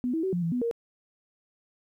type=tone with pitch steps; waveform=sine; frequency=248.1 / 323.6 / 379.4 / 175.5 / 166.7 / 247 / 466.2 Hz; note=B3 / E4 / F#4 / F3 / E3 / B3 / A#4; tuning=+8 / -32 / +43 / +9 / +20 / 0 / 0 cents; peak=-25 dBFS; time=0.04-0.712 s; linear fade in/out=0 ms; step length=96 ms; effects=11-bit